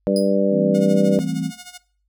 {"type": "harmonic tone", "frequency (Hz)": 98.4, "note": "G2", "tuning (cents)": 7, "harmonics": [2, 3, 4, 5, 6], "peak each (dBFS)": [-20, -24, -26, -21, -21], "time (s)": [0.07, 1.19], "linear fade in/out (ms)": 0}
{"type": "tone with exponential decay", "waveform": "30% pulse", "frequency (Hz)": 4978, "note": "D#8", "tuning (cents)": 0, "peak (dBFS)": -21, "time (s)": [0.16, 0.36], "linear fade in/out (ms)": 2, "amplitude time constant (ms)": 43}
{"type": "chord", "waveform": "sine", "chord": "A minor seventh", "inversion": "second", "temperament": "equal", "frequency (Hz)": [164.81, 196, 220, 261.6], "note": ["E3", "G3", "A3", "C4"], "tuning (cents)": [0, 0, 0, 0], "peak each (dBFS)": [-25, -28, -30, -25], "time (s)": [0.5, 1.52], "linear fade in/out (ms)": 50}
{"type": "tone with tremolo", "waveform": "5% pulse", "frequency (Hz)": 722, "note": "F#5", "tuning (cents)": -43, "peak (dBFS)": -23, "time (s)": [0.74, 1.78], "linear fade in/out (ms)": 10, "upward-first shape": "sine", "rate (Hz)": 13, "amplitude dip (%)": 80}
{"effects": ["noise-tail reverb RT60 0.4 s tail -19 dB re dry", "added 50 Hz sine -66 dBFS peak until 2.08 s"]}